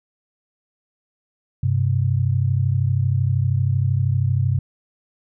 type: tone pair together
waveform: sine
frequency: 98 / 130.81 Hz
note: G2 / C3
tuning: 0 / 0 cents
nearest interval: perfect fourth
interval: 500 cents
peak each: -19 dBFS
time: 1.63-4.59 s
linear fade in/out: 5 ms
effects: none